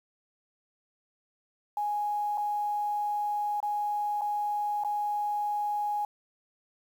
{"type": "tone with dropouts", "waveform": "sine", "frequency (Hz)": 830.6, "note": "G#5", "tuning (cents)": 0, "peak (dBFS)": -27, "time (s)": [1.77, 6.05], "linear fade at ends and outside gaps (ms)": 2, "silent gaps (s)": [[2.375, 2.379], [3.603, 3.628], [4.211, 4.217], [4.837, 4.847]], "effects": ["9-bit"]}